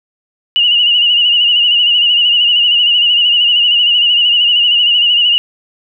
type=tone with vibrato; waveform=sine; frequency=2883 Hz; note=F#7; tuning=46 cents flat; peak=-7 dBFS; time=0.56-5.38 s; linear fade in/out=0 ms; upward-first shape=sine; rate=13 Hz; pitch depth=56 cents each way; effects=none